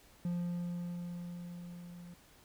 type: tone with level ramp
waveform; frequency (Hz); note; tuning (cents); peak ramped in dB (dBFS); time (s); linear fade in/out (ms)
triangle; 174.61; F3; 0; -30 to -46; 0.25-2.14; 2
effects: pink hiss -62 dBFS RMS until 2.44 s